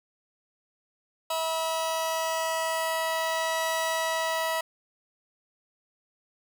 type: tone pair together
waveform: sawtooth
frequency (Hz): 648 / 972.1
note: E5 / B5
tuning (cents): -30 / -28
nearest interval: perfect fifth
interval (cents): 702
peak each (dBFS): -25 / -26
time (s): 1.3-4.61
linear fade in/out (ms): 5
effects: none